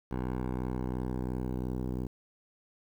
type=tone with low-pass filter sweep; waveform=10% pulse; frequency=62.9 Hz; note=B1; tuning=32 cents sharp; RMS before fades=-34 dBFS; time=0.11-2.07 s; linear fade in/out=5 ms; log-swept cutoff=1300 to 490 Hz; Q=0.74; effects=9-bit